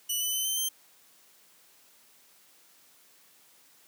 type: tone with pitch steps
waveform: 10% pulse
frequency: 2960 / 3003 / 3047 / 3091 / 3136 Hz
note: F#7 / F#7 / G7 / G7 / G7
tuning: 0 / +25 / -50 / -25 / 0 cents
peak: -20 dBFS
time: 0.09-0.69 s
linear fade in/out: 10 ms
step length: 120 ms
effects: white hiss -60 dBFS RMS until 3.87 s + high-pass 150 Hz 12 dB/octave